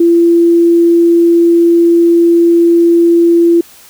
sine tone, 339.5 Hz, F4, 49 cents flat, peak -4 dBFS, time 0-3.61 s, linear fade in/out 5 ms, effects white hiss -39 dBFS RMS until 3.89 s

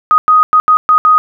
sine tone bursts at uneven times, 1249 Hz, D#6, 6 cents sharp, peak -4 dBFS, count 6, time 0.11-0.18 / 0.28-0.43 / 0.53-0.6 / 0.68-0.77 / 0.89-0.98 / 1.05-1.18 s, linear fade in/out 0 ms, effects none

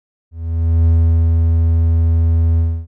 triangle tone with ADSR envelope, 82.41 Hz, E2, in tune, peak -6 dBFS, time 0.31-2.87 s, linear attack 550 ms, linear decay 430 ms, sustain -2 dB, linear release 280 ms, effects none

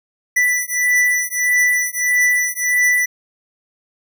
square beating tone pair, 1975.5 / 1977.1 Hz, B6 / B6, 0 / +1 cents, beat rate 1.6 Hz, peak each -18 dBFS, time 0.36-3.06 s, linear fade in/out 10 ms, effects none

